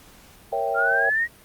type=chord; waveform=sine; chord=A# diminished seventh; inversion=none; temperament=equal; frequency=466.2 / 554.4 / 659.3 / 784 Hz; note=A#4 / C#5 / E5 / G5; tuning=0 / 0 / 0 / 0 cents; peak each=-29 / -28 / -28 / -26 dBFS; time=0.52-1.1 s; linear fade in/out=10 ms
type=exponential sweep; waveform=sine; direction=up; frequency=1366 to 1915 Hz; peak=-19 dBFS; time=0.74-1.28 s; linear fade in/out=50 ms
effects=pink hiss -50 dBFS RMS until 1.44 s + Opus 48 kbps

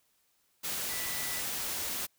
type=tone in noise; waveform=sine; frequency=1975.5 Hz; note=B6; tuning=in tune; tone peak=-42 dBFS; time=0.89-1.42 s; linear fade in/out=20 ms; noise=white; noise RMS=-35 dBFS; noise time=0.63-2.07 s; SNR=-10 dB; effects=white hiss -72 dBFS RMS until 2.18 s

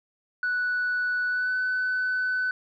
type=tone with pitch glide; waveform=sine; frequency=1480 to 1505 Hz; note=F#6 to F#6; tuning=0 to +29 cents; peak=-22 dBFS; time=0.43-2.51 s; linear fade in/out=2 ms; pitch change=+29 cents; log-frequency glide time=1.28-1.55 s; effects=tanh soft clip ceiling -21 dBFS

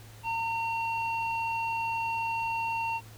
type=tone with low-pass filter; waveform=square; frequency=912 Hz; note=A#5; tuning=38 cents flat; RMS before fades=-31 dBFS; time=0.23-3.01 s; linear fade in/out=50 ms; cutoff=2300 Hz; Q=5.1; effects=added 109 Hz sine -48 dBFS peak until 3.17 s + pink hiss -53 dBFS RMS until 3.17 s

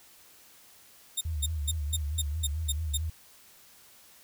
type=tone bursts; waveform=15% pulse; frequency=3667 Hz; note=A#7; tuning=29 cents flat; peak=-20 dBFS; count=8; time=1.17-2.976 s; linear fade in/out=10 ms; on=42 ms; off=210 ms
type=tone with vibrato; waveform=sine; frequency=76.6 Hz; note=D#2; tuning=27 cents flat; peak=-29 dBFS; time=1.25-3.1 s; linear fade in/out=5 ms; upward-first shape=sine; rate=4.6 Hz; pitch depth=110 cents each way
effects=white hiss -56 dBFS RMS until 4.23 s

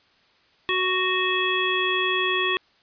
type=harmonic tone; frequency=370.7 Hz; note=F#4; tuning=3 cents sharp; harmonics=1 / 3 / 5 / 7 / 9; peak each=-27 / -27 / -27 / -27 / -27 dBFS; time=0.69-2.57 s; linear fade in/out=0 ms; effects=white hiss -60 dBFS RMS until 2.82 s + resampled to 11025 Hz

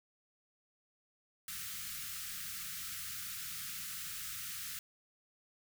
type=band-stop noise; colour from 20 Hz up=white; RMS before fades=-43 dBFS; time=1.48-4.79 s; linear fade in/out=2 ms; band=210 to 1200 Hz; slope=96 dB/octave; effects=none

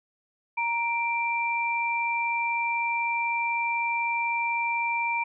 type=tone pair together; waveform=sine; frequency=936 / 2356 Hz; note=A#5 / D7; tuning=+7 / +5 cents; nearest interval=octave + major third; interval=1598 cents; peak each=-27 dBFS; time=0.57-5.24 s; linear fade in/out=10 ms; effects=none

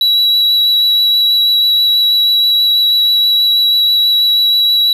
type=tone with vibrato; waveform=triangle; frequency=3910 Hz; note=B7; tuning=18 cents flat; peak=-7 dBFS; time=0.01-4.93 s; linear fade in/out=2 ms; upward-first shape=triangle; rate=6.2 Hz; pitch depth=12 cents each way; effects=none

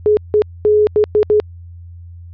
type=tone bursts at uneven times; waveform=sine; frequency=422 Hz; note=G#4; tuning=28 cents sharp; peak=-8 dBFS; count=6; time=0.06-0.17 / 0.34-0.42 / 0.65-0.87 / 0.96-1.04 / 1.15-1.23 / 1.3-1.4 s; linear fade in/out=0 ms; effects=added 86 Hz sine -32 dBFS peak until 2.33 s + resampled to 11025 Hz

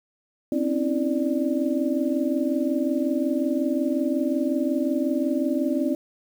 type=tone cluster; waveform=sine; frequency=257.8 / 277.8 / 323.3 / 590 Hz; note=C4 / C#4 / E4 / D5; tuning=-26 / +4 / -34 / +8 cents; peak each=-26 / -26 / -26 / -29 dBFS; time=0.52-5.95 s; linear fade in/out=2 ms; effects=8-bit

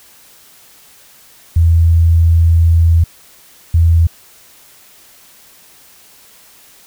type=tone pair in turn; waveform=sine; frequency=83.1 / 83.1 Hz; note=E2 / E2; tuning=+15 / +15 cents; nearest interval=unison; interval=0 cents; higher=neither; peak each=-6 dBFS; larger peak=neither; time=1.56-3.04 / 3.74-4.07 s; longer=first; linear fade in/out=5 ms; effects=white hiss -44 dBFS RMS until 6.86 s

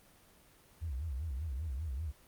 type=tone with vibrato; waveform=sine; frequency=72.1 Hz; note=D2; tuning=31 cents flat; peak=-35 dBFS; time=0.81-2.12 s; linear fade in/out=20 ms; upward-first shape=sine; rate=5.1 Hz; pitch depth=260 cents each way; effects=pink hiss -62 dBFS RMS until 2.27 s + Opus 24 kbps

